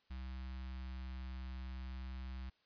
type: tone with notch filter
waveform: square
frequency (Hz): 64.3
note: C2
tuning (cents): -30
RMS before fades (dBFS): -45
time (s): 0.1-2.5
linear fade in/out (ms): 10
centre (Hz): 470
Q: 0.54
effects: white hiss -75 dBFS RMS until 2.65 s + resampled to 11025 Hz